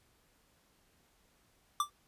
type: tone with exponential decay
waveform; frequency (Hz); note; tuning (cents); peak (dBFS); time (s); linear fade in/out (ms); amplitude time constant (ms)
square; 1175; D6; +1; -25; 1.8-1.9; 2; 21
effects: pink hiss -70 dBFS RMS until 2.07 s + resampled to 32000 Hz